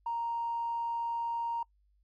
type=tone with tanh clipping; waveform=triangle; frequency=932.3 Hz; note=A#5; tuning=in tune; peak=-31 dBFS; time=0.06-1.63 s; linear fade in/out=5 ms; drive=4 dB; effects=noise-tail reverb RT60 0.1 s tail -25 dB re dry + added 50 Hz sine -66 dBFS peak until 2.03 s